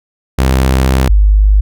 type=tone pair in turn; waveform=sawtooth / sine; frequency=65.41 / 50.76 Hz; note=C2 / G#1; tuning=0 / -39 cents; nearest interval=major third; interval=439 cents; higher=first; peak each=-4 / -4 dBFS; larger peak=neither; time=0.38-1.09 / 1.09-1.61 s; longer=first; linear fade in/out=10 ms; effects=none